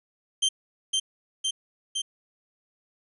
sawtooth tone with echo, 3139 Hz, G7, 2 cents sharp, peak -17 dBFS, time 0.42-0.49 s, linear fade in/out 10 ms, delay 510 ms, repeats 3, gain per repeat -2 dB, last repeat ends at 2.02 s, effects resampled to 24000 Hz

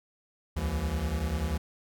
square tone cluster, 66.7 / 76.9 / 166.4 Hz, C2 / D#2 / E3, +34 / -20 / +17 cents, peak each -34 / -31 / -37 dBFS, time 0.56-1.58 s, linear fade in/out 10 ms, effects none

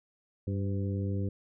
harmonic tone with a mistuned harmonic, 98 Hz, G2, in tune, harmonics 1 / 2 / 3 / 4 / 5, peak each -30 / -36 / -40 / -42 / -44 dBFS, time 0.47-1.29 s, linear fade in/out 5 ms, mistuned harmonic 5, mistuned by +43 cents, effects none

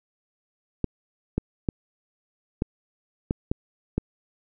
clicks, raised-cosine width 3 ms, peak -10 dBFS, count 7, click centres 0.843 / 1.38 / 1.688 / 2.621 / 3.309 / 3.515 / 3.98 s, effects none

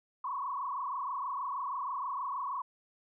sine tone with frequency modulation, 1059 Hz, C6, 21 cents sharp, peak -33 dBFS, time 0.24-2.62 s, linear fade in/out 5 ms, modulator 26.3 Hz, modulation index 3.2, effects none

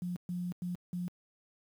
sine tone bursts at uneven times, 177.7 Hz, F3, 30 cents sharp, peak -33 dBFS, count 4, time 0.02-0.16 / 0.29-0.52 / 0.62-0.75 / 0.93-1.08 s, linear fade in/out 0 ms, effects high-pass 100 Hz 12 dB/octave + 10-bit

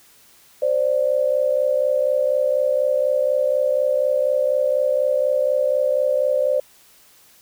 sine tone pair together, 523.2 / 587.3 Hz, C5 / D5, 0 / 0 cents, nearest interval major second, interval 200 cents, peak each -19 dBFS, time 0.62-6.6 s, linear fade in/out 5 ms, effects white hiss -52 dBFS RMS until 7.41 s

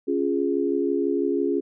sine chord, Db major, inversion none, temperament equal, 277.2 / 349.2 / 415.3 Hz, Db4 / F4 / Ab4, 0 / 0 / 0 cents, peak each -25 dBFS, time 0.07-1.61 s, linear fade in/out 20 ms, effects none

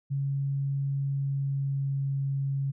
sine tone with pitch glide, 138.59 to 137.63 Hz, C#3 to C#3, 0 to -12 cents, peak -26 dBFS, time 0.1-2.72 s, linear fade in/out 20 ms, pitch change -12 cents, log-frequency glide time 0.97-2.12 s, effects none

